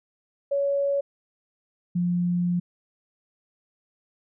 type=tone pair in turn; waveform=sine; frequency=561 / 176.04 Hz; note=C#5 / F3; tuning=+21 / +14 cents; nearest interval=octave + minor sixth; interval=2007 cents; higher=first; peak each=-21 dBFS; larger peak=neither; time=0.51-1.01 / 1.95-2.6 s; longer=second; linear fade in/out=10 ms; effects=none